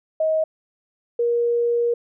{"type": "tone pair in turn", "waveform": "sine", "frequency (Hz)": [632, 473.5], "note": ["D#5", "A#4"], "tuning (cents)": [27, 27], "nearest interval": "perfect fourth", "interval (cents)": 500, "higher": "first", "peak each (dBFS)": -17, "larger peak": "neither", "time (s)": [[0.2, 0.44], [1.19, 1.94]], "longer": "second", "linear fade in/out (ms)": 5, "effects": []}